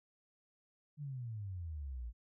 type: exponential sweep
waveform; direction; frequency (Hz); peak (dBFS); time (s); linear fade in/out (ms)
sine; down; 152.4 to 55; -40; 0.97-2.13; 50
effects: none